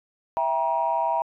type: chord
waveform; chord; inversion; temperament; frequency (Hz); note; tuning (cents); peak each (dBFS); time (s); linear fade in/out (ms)
sine; E diminished; none; just; 659.3 / 791.1 / 949.3; E5 / G5 / Bb5; 0 / +16 / +31; -26 / -27 / -23; 0.37-1.22; 0
effects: tanh soft clip ceiling -13 dBFS